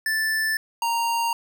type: tone pair in turn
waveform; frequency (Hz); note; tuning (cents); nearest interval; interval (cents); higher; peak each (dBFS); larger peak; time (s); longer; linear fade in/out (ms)
square; 1760 / 929.4; A6 / A#5; 0 / -5; major seventh; 1105; first; -22; neither; 0.06-0.57 / 0.82-1.33; neither; 2
effects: none